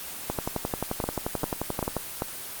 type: two click trains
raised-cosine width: 1 ms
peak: -12 / -12 dBFS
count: 4 / 20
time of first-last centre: 1.04-2.221 / 0.3-1.967 s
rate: 2.54 / 11.4 Hz
effects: white hiss -37 dBFS RMS until 2.6 s + Opus 24 kbps